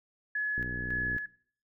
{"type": "tone with tremolo", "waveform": "sine", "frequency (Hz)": 1700, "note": "G#6", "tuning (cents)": 40, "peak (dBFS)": -28, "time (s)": [0.35, 1.26], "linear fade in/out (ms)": 5, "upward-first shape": "square", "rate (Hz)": 1.8, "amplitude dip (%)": 45}
{"type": "click train", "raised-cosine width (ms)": 3, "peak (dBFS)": -27, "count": 37, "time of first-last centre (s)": [0.58, 1.164], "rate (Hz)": 61.6}
{"effects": ["noise-tail reverb RT60 0.5 s tail -19 dB re dry"]}